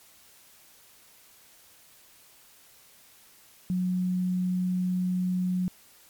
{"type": "tone", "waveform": "sine", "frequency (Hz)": 182.3, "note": "F#3", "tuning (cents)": -25, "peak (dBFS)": -24, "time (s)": [3.7, 5.68], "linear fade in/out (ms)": 0, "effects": ["white hiss -56 dBFS RMS until 6.09 s", "MP3 96 kbps"]}